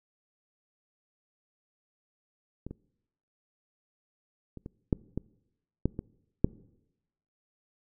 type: clicks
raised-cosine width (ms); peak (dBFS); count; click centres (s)
3; -25 / -27 / -29 / -27 / -11 / -18 / -12 / -21 / -7; 9; 2.666 / 2.71 / 4.573 / 4.661 / 4.928 / 5.176 / 5.856 / 5.991 / 6.445
effects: noise-tail reverb RT60 0.9 s tail -23 dB re dry